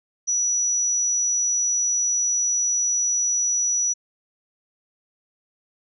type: tone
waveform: sine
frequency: 5880 Hz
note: F#8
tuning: 12 cents flat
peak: -19 dBFS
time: 0.27-3.94 s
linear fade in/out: 20 ms
effects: none